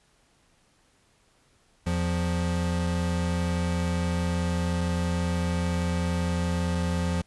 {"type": "tone pair together", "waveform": "square", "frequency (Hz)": [84.23, 174.9], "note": ["E2", "F3"], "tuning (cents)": [38, 3], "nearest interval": "octave + minor second", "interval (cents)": 1265, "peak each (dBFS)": -28, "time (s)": [1.86, 7.22], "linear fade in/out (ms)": 10, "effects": ["pink hiss -64 dBFS RMS until 7.26 s", "resampled to 24000 Hz"]}